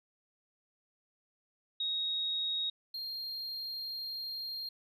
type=tone pair in turn; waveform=sine / triangle; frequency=3768 / 4212 Hz; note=A#7 / C8; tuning=+18 / +11 cents; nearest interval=major second; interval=193 cents; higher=second; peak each=-31 / -36 dBFS; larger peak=first; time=1.8-2.7 / 2.94-4.69 s; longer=second; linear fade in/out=5 ms; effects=none